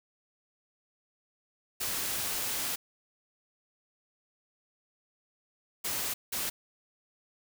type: noise bursts at uneven times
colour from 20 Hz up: white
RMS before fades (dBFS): -33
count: 3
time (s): 1.8-2.76 / 5.84-6.14 / 6.32-6.5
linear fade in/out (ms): 10
effects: none